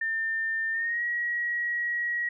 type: tone with pitch glide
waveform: sine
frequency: 1800 to 1907 Hz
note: A6 to A#6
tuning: +39 to +39 cents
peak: -26 dBFS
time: 0.01-2.29 s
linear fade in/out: 5 ms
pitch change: +100 cents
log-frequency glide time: 0.72-1.03 s
effects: none